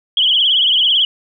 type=tone with vibrato; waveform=sine; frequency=3134 Hz; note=G7; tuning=1 cent flat; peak=-10 dBFS; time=0.17-1.05 s; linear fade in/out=2 ms; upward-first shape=triangle; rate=18 Hz; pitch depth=140 cents each way; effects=none